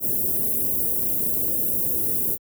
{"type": "band-stop noise", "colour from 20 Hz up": "white", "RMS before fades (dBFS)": -23, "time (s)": [0, 2.38], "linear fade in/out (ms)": 50, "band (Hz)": [480, 12000], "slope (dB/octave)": 24, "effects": ["high-pass 60 Hz 12 dB/octave"]}